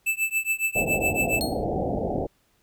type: tone with tremolo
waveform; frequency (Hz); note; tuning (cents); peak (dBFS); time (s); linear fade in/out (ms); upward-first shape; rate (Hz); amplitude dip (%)
square; 2637; E7; 0; -20; 0.06-1.4; 10; triangle; 7.2; 100
type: low-pass noise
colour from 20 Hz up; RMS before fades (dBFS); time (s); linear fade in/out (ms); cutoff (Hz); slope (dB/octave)
white; -27; 0.75-2.27; 10; 780; 96
type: tone with exponential decay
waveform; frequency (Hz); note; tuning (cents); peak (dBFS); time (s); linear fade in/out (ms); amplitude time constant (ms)
sawtooth; 4291; C8; +43; -21; 1.41-1.64; 0; 50
effects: pink hiss -66 dBFS RMS until 2.62 s